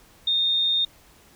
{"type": "tone", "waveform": "sine", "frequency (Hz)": 3663, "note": "A#7", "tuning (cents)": -31, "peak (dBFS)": -19, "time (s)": [0.27, 0.85], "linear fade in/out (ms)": 5, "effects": ["pink hiss -54 dBFS RMS until 1.35 s"]}